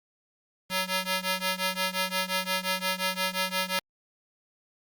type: ring-modulated tone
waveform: 5% pulse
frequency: 374.3 Hz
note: F#4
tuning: 20 cents sharp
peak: -13 dBFS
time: 0.7-3.79 s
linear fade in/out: 0 ms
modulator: 190 Hz
effects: Opus 48 kbps